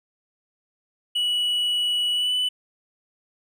triangle tone with pitch glide, 2938 to 2988 Hz, F#7 to F#7, -13 to +16 cents, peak -19 dBFS, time 1.15-2.49 s, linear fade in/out 10 ms, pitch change +29 cents, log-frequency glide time 2.13-2.34 s, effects none

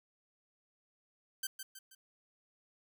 5% pulse tone with echo, 1551 Hz, G6, 19 cents flat, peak -24 dBFS, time 1.43-1.47 s, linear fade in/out 5 ms, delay 160 ms, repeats 3, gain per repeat -7 dB, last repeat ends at 1.95 s, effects none

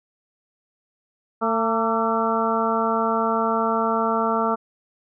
harmonic tone with a mistuned harmonic, 225 Hz, A3, 39 cents sharp, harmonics 1 / 2 / 3 / 4 / 5 / 6, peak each -26 / -26 / -26 / -26 / -26 / -26 dBFS, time 1.41-4.56 s, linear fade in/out 20 ms, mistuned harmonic 5, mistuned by +50 cents, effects none

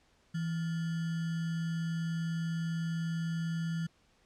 sine tone with sample-and-hold, 164.81 Hz, E3, in tune, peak -31 dBFS, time 0.34-3.87 s, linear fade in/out 10 ms, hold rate 1575 Hz, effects pink hiss -68 dBFS RMS until 4.25 s + low-pass 7000 Hz 12 dB/octave

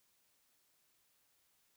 silence, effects white hiss -75 dBFS RMS until 1.76 s

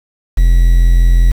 triangle tone with quantisation, 42.78 Hz, F1, 35 cents flat, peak -3 dBFS, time 0.37-1.32 s, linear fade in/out 10 ms, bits 5, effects none

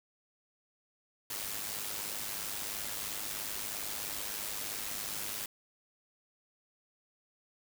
white noise with amplitude modulation, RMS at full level -36 dBFS, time 1.3-5.46 s, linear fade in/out 5 ms, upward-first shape sine, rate 103 Hz, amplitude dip 55%, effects none

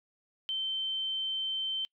sine tone, 3100 Hz, G7, 20 cents flat, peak -30 dBFS, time 0.49-1.85 s, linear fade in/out 0 ms, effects noise-tail reverb RT60 0.1 s tail -25 dB re dry

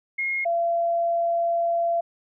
sine tone pair in turn, 2149 / 680.6 Hz, C7 / F5, +46 / -45 cents, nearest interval octave + minor sixth, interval 1991 cents, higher first, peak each -23 / -20 dBFS, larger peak second, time 0.18-0.45 / 0.45-2.01 s, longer second, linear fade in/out 10 ms, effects none

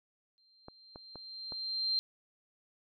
sine tone with exponential growth, 4157 Hz, C8, 12 cents flat, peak -27 dBFS, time 0.38-1.99 s, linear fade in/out 0 ms, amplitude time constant 350 ms
clicks, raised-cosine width 1 ms, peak -32 dBFS, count 4, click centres 0.684 / 0.959 / 1.157 / 1.522 s
effects none

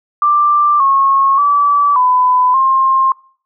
sine tone with pitch steps, 1180 / 1091 / 1153 / 1003 / 1062 Hz, D6 / C#6 / D6 / B5 / C6, +8 / -28 / -32 / +26 / +25 cents, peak -8 dBFS, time 0.22-3.12 s, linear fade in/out 2 ms, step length 580 ms, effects noise-tail reverb RT60 0.5 s tail -26 dB re dry

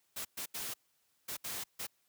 white noise bursts at uneven times, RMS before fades -40 dBFS, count 6, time 0.16-0.25 / 0.37-0.46 / 0.54-0.74 / 1.28-1.37 / 1.44-1.64 / 1.79-1.87 s, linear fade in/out 10 ms, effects white hiss -75 dBFS RMS until 2.08 s + high-pass 60 Hz 12 dB/octave

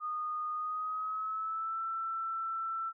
sine tone with pitch glide, 1231 to 1334.7 Hz, D#6 to E6, -19 to +21 cents, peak -33 dBFS, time 0-2.93 s, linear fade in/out 50 ms, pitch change +140 cents, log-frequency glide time 0.53-1.82 s, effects none

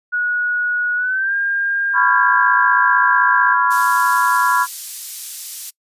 sine tone with pitch glide, 1457 to 1607.3 Hz, F#6 to G6, -27 to +43 cents, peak -16 dBFS, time 0.12-3.55 s, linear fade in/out 20 ms, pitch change +170 cents, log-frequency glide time 0.96-1.34 s
sine chord, C# dominant seventh, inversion third, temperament just, 997.9 / 1108.7 / 1385.9 / 1663.1 Hz, B5 / C#6 / E#6 / G#6, +18 / 0 / -14 / +2 cents, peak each -16 / -20 / -18 / -20 dBFS, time 1.93-4.67 s, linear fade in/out 50 ms
pink high-pass noise, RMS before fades -30 dBFS, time 3.7-5.71 s, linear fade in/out 20 ms, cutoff 6300 Hz, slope 12 dB/octave
effects noise-tail reverb RT60 0.1 s tail -25 dB re dry + resampled to 32000 Hz

